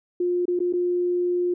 sine tone with dropouts, 354.7 Hz, F4, 27 cents sharp, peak -20 dBFS, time 0.2-1.54 s, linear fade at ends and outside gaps 5 ms, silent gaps 0.455-0.48 / 0.592-0.602 / 0.727-0.735 s, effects none

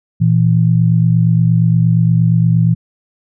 sine tone pair together, 117.2 / 165.75 Hz, A#2 / E3, +10 / +10 cents, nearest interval tritone, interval 600 cents, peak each -11 dBFS, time 0.2-2.75 s, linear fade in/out 20 ms, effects none

